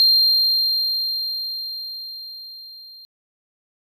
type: tone with level ramp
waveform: triangle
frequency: 4186 Hz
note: C8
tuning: in tune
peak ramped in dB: -9 to -39 dBFS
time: 0-3.05 s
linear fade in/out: 0 ms
effects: tanh soft clip ceiling -5 dBFS